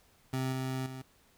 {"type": "tone with level steps", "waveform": "25% pulse", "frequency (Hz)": 130.81, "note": "C3", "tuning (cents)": 0, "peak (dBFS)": [-27, -29, -37], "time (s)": [0.33, 1.02], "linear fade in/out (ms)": 5, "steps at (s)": [0.52, 0.86], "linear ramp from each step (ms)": 5, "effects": ["pink hiss -65 dBFS RMS until 1.37 s"]}